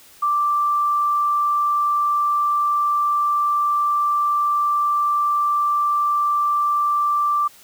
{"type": "tone", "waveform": "sine", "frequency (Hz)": 1174.7, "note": "D6", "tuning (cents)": 0, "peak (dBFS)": -16, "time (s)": [0.22, 7.48], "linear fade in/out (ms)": 10, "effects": ["white hiss -48 dBFS RMS until 7.63 s"]}